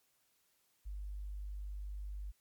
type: tone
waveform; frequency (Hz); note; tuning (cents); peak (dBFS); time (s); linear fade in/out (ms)
sine; 50; G1; +35; -40; 0.85-2.32; 20
effects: white hiss -75 dBFS RMS until 2.4 s + MP3 96 kbps